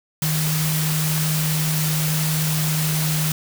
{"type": "tone in noise", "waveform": "sine", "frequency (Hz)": 155.56, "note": "D#3", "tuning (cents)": 0, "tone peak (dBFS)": -20, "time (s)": [0.22, 3.32], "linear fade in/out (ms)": 2, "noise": "white", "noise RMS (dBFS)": -25, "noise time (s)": [0.22, 3.32], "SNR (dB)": 2, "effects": []}